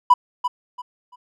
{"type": "tone with echo", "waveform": "triangle", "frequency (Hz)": 987.8, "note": "B5", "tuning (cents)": 0, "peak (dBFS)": -4, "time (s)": [0.1, 0.14], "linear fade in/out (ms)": 10, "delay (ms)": 340, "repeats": 3, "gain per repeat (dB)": -12, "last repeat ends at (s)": 1.16, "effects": ["tanh soft clip ceiling -5 dBFS"]}